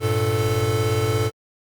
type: tone cluster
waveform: square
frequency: 100 / 117.3 / 439.8 Hz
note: G2 / A#2 / A4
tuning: +35 / +11 / -1 cents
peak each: -24 dBFS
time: 0-1.31 s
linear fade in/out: 50 ms
effects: Opus 32 kbps